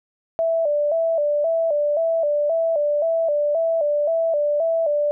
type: tone with vibrato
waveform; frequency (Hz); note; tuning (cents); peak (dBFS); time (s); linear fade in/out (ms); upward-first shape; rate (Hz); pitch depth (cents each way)
sine; 622.3; D#5; 0; -17; 0.39-5.11; 0; square; 1.9; 98
effects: none